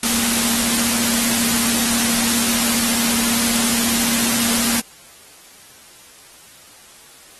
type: tone in noise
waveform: sine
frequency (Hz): 233.2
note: A#3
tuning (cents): +1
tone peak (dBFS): -23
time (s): 0.03-4.8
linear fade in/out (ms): 2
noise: white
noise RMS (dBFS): -19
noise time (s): 0.03-4.8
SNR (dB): -7
effects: white hiss -45 dBFS RMS until 7.39 s + AAC 32 kbps